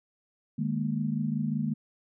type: chord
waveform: sine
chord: D# suspended fourth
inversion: none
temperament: equal with one note detuned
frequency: 152.36 / 207.7 / 233.1 Hz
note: D#3 / G#3 / A#3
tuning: -36 / 0 / 0 cents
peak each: -31 dBFS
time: 0.58-1.74 s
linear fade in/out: 10 ms
effects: none